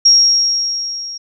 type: tone with level ramp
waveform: sine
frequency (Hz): 5590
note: F8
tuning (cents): +1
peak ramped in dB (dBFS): -4 to -25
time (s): 0.05-1.18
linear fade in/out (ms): 10
effects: none